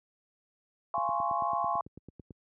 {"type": "chord", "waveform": "sine", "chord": "Db major seventh", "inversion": "first", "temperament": "equal with one note detuned", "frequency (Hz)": [689.2, 830.6, 1046.5, 1108.7], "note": ["F5", "Ab5", "C6", "Db6"], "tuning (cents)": [-23, 0, 0, 0], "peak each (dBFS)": -33, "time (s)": [0.94, 1.81], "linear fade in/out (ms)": 2}
{"type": "click train", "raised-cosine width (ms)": 3, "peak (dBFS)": -32, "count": 13, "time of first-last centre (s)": [0.98, 2.307], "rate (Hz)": 9.04}
{"effects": ["high-pass 80 Hz 12 dB/octave"]}